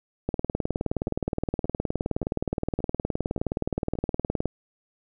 two click trains, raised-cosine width 2 ms, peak -24 / -12 dBFS, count 6 / 81, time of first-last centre 1.08-3.954 / 0.29-4.457 s, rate 1.74 / 19.2 Hz, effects none

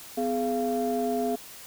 sine tone cluster, 251.3 / 419.7 / 689 Hz, B3 / G#4 / F5, +30 / +18 / -24 cents, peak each -28 dBFS, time 0.17-1.36 s, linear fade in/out 10 ms, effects tanh soft clip ceiling -18 dBFS + white hiss -45 dBFS RMS until 1.66 s

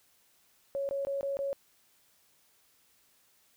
sine tone bursts, 554.4 Hz, C#5, in tune, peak -30 dBFS, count 5, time 0.75-1.53 s, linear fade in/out 0 ms, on 140 ms, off 20 ms, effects white hiss -67 dBFS RMS until 3.56 s

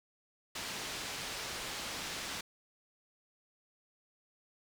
white low-pass noise, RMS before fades -41 dBFS, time 0.55-2.41 s, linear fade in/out 5 ms, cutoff 5300 Hz, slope 12 dB/octave, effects none

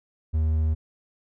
triangle tone, 78.6 Hz, D#2, 18 cents sharp, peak -18 dBFS, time 0.33-0.75 s, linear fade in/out 20 ms, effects none

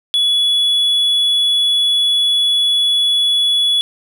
triangle tone, 3400 Hz, G#7, 40 cents sharp, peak -10 dBFS, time 0.14-3.81 s, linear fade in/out 0 ms, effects none

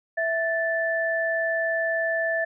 sine tone pair together, 658 / 1756.6 Hz, E5 / A6, -3 / -3 cents, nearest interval octave + perfect fourth, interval 1700 cents, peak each -25 dBFS, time 0.17-2.45 s, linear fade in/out 10 ms, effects none

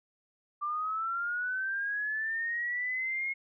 sine linear sweep, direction up, 1174.7 to 2166 Hz, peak -30 dBFS, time 0.61-3.34 s, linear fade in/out 20 ms, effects none

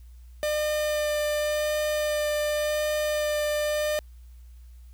45% pulse tone with vibrato, 601 Hz, D5, 40 cents sharp, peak -24 dBFS, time 0.43-3.99 s, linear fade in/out 0 ms, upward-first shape sine, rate 0.9 Hz, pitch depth 11 cents each way, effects added 60 Hz sine -44 dBFS peak until 4.93 s + white hiss -66 dBFS RMS until 4.93 s

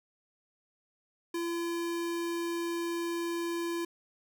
square tone, 339.9 Hz, F4, 47 cents flat, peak -32 dBFS, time 1.34-3.85 s, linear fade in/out 5 ms, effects none

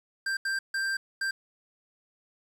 square tone bursts at uneven times, 1578 Hz, G6, 11 cents sharp, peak -28 dBFS, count 4, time 0.26-0.37 / 0.45-0.59 / 0.74-0.97 / 1.21-1.31 s, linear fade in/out 5 ms, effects low-pass 9000 Hz 12 dB/octave + 9-bit

